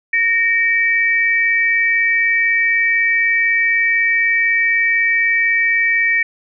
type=tone pair together; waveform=sine; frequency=1848 / 2302 Hz; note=A#6 / D7; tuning=-16 / -35 cents; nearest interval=major third; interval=381 cents; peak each=-15 dBFS; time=0.13-6.23 s; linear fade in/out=5 ms; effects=none